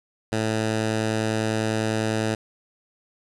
10% pulse tone, 110 Hz, A2, in tune, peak -14 dBFS, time 0.32-2.35 s, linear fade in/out 5 ms, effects resampled to 22050 Hz + 8-bit

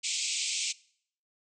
white band-pass noise, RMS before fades -32 dBFS, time 0.03-0.73 s, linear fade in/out 20 ms, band 2200 to 8200 Hz, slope 96 dB/octave, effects noise-tail reverb RT60 0.6 s tail -22 dB re dry

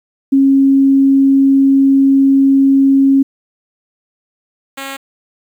sine / 5% pulse tone pair in turn, 272.3 / 272.3 Hz, C#4 / C#4, -31 / -31 cents, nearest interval unison, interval 0 cents, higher neither, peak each -6 / -12 dBFS, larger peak first, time 0.32-3.23 / 4.77-4.97 s, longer first, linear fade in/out 10 ms, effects 8-bit

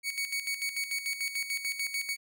sawtooth tone with tremolo, 2235 Hz, C#7, 14 cents sharp, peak -26 dBFS, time 0.03-2.17 s, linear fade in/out 50 ms, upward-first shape square, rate 6.8 Hz, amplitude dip 65%, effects none

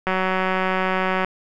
click train, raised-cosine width 0.5 ms, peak -7 dBFS, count 221, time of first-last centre 0.07-1.246 s, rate 187 Hz, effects none

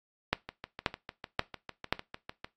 two click trains, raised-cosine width 0.3 ms, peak -22 / -9 dBFS, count 14 / 4, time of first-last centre 0.49-2.445 / 0.33-1.926 s, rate 6.65 / 1.88 Hz, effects noise-tail reverb RT60 0.2 s tail -19 dB re dry + AAC 48 kbps

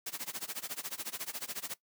white noise with tremolo, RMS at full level -37 dBFS, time 0.06-1.74 s, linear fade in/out 5 ms, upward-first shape sine, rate 14 Hz, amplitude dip 95%, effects noise-tail reverb RT60 0.1 s tail -18 dB re dry + high-pass 150 Hz 12 dB/octave

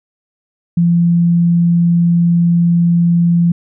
sine tone, 171.2 Hz, F3, 34 cents flat, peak -8 dBFS, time 0.77-3.52 s, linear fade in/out 5 ms, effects none

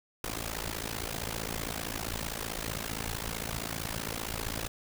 pink noise with amplitude modulation, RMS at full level -32 dBFS, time 0.24-4.68 s, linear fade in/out 2 ms, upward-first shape sine, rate 55.4 Hz, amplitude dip 95%, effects none

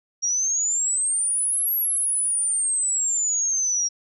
sine exponential two-way sweep, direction up then down, 5630 to 11680 to 5630 Hz, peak -20 dBFS, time 0.22-3.89 s, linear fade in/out 20 ms, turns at 1.74 s, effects none

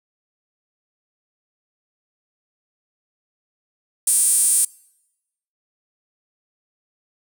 sawtooth tone with high-pass filter, 392 Hz, G4, in tune, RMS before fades -17 dBFS, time 4.07-4.65 s, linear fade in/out 5 ms, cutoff 9100 Hz, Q 8.3, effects noise-tail reverb RT60 0.9 s tail -24 dB re dry

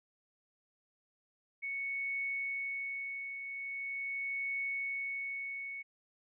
sine tone with tremolo, 2217 Hz, C#7, in tune, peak -33 dBFS, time 1.62-5.83 s, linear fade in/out 20 ms, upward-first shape triangle, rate 0.42 Hz, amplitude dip 55%, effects none

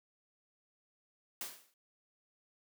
white noise with exponential decay, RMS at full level -38 dBFS, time 1.41-1.74 s, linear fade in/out 2 ms, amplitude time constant 70 ms, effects high-pass 200 Hz 12 dB/octave

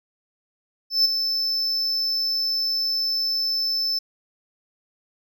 triangle tone with ADSR envelope, 5274 Hz, E8, in tune, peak -12 dBFS, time 0.9-3.99 s, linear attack 150 ms, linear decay 14 ms, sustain -8 dB, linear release 7 ms, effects none

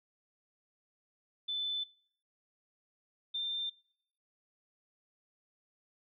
sine tone pair in turn, 3515 / 3587 Hz, A7 / A7, -2 / +33 cents, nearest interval unison, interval 35 cents, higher second, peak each -33 / -33 dBFS, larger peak neither, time 1.48-1.84 / 3.34-3.7 s, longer neither, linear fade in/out 10 ms, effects noise-tail reverb RT60 0.7 s tail -23 dB re dry

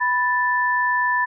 sine tone pair together, 987.8 / 1760 Hz, B5 / A6, 0 / 0 cents, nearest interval minor seventh, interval 1000 cents, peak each -20 dBFS, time 0-1.26 s, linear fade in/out 20 ms, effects none

